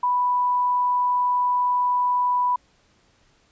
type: tone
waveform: sine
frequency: 987.8 Hz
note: B5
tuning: in tune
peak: -18 dBFS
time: 0.03-2.56 s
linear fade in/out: 5 ms
effects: pink hiss -61 dBFS RMS until 3.51 s + resampled to 16000 Hz